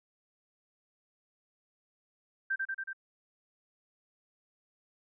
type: tone with echo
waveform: sine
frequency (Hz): 1568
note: G6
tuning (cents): 0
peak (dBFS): -28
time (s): 2.5-2.56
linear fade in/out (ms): 10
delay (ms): 93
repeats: 4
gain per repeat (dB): -2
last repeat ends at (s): 2.932
effects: none